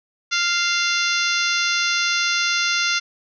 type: harmonic tone with a mistuned harmonic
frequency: 697 Hz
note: F5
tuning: 4 cents flat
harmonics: 2 / 3 / 4 / 5 / 6 / 7 / 8 / 9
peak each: -23 / -25 / -26 / -27 / -28 / -28 / -29 / -30 dBFS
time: 0.31-3 s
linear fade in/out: 20 ms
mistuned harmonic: 4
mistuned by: -19 cents
effects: none